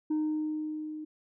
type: tone with level ramp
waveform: sine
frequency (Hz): 307.8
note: D#4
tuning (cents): -19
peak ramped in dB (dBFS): -23 to -37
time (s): 0.1-1.05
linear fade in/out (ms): 10
effects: tanh soft clip ceiling -25 dBFS